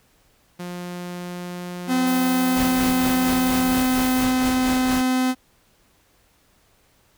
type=tone with pitch glide; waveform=sawtooth; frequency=177.2 to 179.16 Hz; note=F3 to F3; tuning=+25 to +44 cents; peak=-26 dBFS; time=0.59-3.79 s; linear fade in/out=10 ms; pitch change=+19 cents; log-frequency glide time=1.21-3.15 s
type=tone; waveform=45% pulse; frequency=256.1 Hz; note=C4; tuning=37 cents flat; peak=-18 dBFS; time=1.87-5.35 s; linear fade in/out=50 ms
type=high-pass noise; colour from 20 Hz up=white; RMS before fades=-33 dBFS; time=2.07-4.24 s; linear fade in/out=2 ms; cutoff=9900 Hz; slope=12 dB/octave
type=noise with tremolo; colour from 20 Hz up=pink; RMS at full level=-28 dBFS; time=2.56-5.02 s; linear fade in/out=10 ms; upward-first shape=sine; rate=4.3 Hz; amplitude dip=60%
effects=pink hiss -60 dBFS RMS until 7.17 s